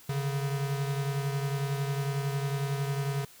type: beating tone pair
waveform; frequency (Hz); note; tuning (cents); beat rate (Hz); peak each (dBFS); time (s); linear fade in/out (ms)
square; 138.1 / 149.1; C#3 / D3; -6 / +27; 11; -30 / -37; 0.09-3.25; 5
effects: white hiss -54 dBFS RMS until 3.4 s